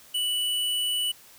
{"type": "tone", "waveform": "square", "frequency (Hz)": 2960, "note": "F#7", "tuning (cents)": 0, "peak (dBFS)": -25, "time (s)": [0.14, 1.12], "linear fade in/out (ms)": 10, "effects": ["white hiss -52 dBFS RMS until 1.38 s"]}